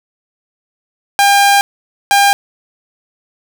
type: tone pair in turn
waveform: sawtooth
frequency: 802 / 802 Hz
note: G5 / G5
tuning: +39 / +39 cents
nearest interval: unison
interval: 0 cents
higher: neither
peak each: -3 dBFS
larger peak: neither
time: 1.19-1.61 / 2.11-2.33 s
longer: first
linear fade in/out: 0 ms
effects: 7-bit